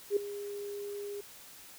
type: tone with ADSR envelope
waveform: sine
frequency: 407.1 Hz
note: G#4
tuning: 35 cents flat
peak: -22 dBFS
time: 0.1-1.21 s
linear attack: 66 ms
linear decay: 4 ms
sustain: -15 dB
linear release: 7 ms
effects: white hiss -52 dBFS RMS until 1.78 s